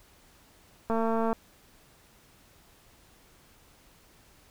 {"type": "click train", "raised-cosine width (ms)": 1, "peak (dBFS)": -16, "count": 98, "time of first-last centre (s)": [0.9, 1.329], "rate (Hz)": 226, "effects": ["pink hiss -59 dBFS RMS until 4.5 s"]}